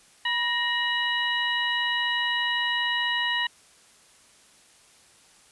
harmonic tone with a mistuned harmonic, 972 Hz, B5, 28 cents flat, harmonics 1 / 2 / 3 / 4, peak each -31 / -26 / -28 / -34 dBFS, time 0.25-3.47 s, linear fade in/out 5 ms, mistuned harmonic 2, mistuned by -70 cents, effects white hiss -56 dBFS RMS until 5.51 s + resampled to 24000 Hz

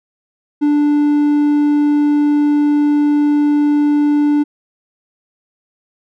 triangle tone, 293.7 Hz, D4, in tune, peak -8 dBFS, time 0.61-4.44 s, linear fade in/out 20 ms, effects none

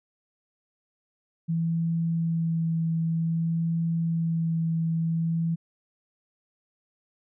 sine tone with vibrato, 164.81 Hz, E3, in tune, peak -23 dBFS, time 1.48-5.56 s, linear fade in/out 20 ms, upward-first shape sine, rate 0.53 Hz, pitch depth 12 cents each way, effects none

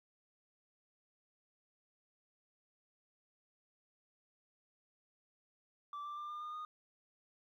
sine tone with pitch steps, 1165 / 1177.9 / 1190.9 / 1204 / 1217.3 / 1230.7 Hz, D6 / D6 / D6 / D6 / D#6 / D#6, -14 / +5 / +24 / +43 / -38 / -19 cents, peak -39 dBFS, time 5.93-6.65 s, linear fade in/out 2 ms, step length 120 ms, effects tanh soft clip ceiling -41 dBFS + 13-bit

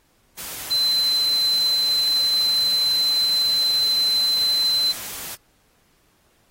sine tone in noise, 4062 Hz, B7, 48 cents sharp, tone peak -17 dBFS, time 0.7-4.93 s, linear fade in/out 20 ms, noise white, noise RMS -33 dBFS, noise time 0.37-5.36 s, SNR +13 dB, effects pink hiss -62 dBFS RMS until 6.5 s + AAC 48 kbps

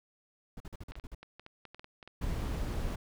brown noise bursts, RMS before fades -43 dBFS, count 8, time 0.57-1.148 s, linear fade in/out 2 ms, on 32 ms, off 46 ms
clicks, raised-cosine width 0.3 ms, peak -32 dBFS, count 12, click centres 0.92 / 0.955 / 0.998 / 1.23 / 1.396 / 1.464 / 1.653 / 1.746 / 1.795 / 1.844 / 2.028 / 2.076 s
brown noise, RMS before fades -34 dBFS, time 2.21-2.96 s, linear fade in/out 10 ms
effects none

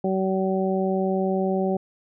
harmonic tone, 190 Hz, F#3, 46 cents sharp, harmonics 1 / 2 / 3 / 4, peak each -24 / -25 / -28 / -30 dBFS, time 0.04-1.77 s, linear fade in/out 5 ms, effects none

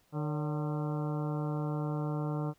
harmonic tone with a mistuned harmonic, 151 Hz, D3, 48 cents sharp, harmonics 1 / 2 / 3 / 4 / 5 / 6 / 7 / 8 / 9, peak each -32 / -38 / -42 / -44 / -46 / -48 / -49 / -50 / -51 dBFS, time 0.12-2.54 s, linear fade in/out 50 ms, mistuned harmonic 4, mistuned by -82 cents, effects pink hiss -69 dBFS RMS until 2.58 s

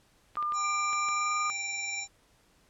clicks, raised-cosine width 0.3 ms, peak -28 dBFS, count 5, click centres 0.355 / 0.426 / 0.522 / 0.931 / 1.087 s
sine tone with pitch glide, 1201 to 1215.7 Hz, D6 to D#6, +38 to -41 cents, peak -28 dBFS, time 0.37-1.5 s, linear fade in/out 0 ms, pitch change +21 cents, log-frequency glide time 1.1-1.32 s
harmonic tone, 790 Hz, G5, 13 cents sharp, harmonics 1 / 3 / 5 / 7 / 9, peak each -47 / -45 / -46 / -44 / -37 dBFS, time 0.53-2.08 s, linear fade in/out 50 ms
sine tone, 2349 Hz, D7, in tune, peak -34 dBFS, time 0.6-2.05 s, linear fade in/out 50 ms
effects pink hiss -65 dBFS RMS until 2.69 s + low-pass 11000 Hz 12 dB/octave

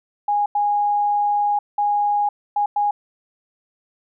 sine tone bursts at uneven times, 824 Hz, G#5, 14 cents flat, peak -16 dBFS, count 5, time 0.28-0.46 / 0.55-1.59 / 1.78-2.29 / 2.56-2.66 / 2.76-2.91 s, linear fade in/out 5 ms, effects none

